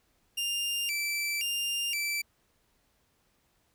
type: tone with vibrato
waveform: sawtooth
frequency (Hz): 2553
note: D#7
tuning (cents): +44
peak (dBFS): -26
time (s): 0.37-2.22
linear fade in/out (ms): 10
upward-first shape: square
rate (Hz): 0.96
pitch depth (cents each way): 160
effects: pink hiss -71 dBFS RMS until 3.74 s